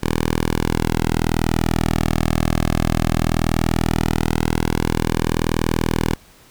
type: tone with flanger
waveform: sawtooth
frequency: 40.48 Hz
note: E1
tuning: 31 cents flat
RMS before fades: -19 dBFS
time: 0.02-6.16 s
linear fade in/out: 20 ms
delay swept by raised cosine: 1.5 to 2.09 ms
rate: 0.18 Hz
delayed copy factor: -1
effects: pink hiss -49 dBFS RMS until 6.5 s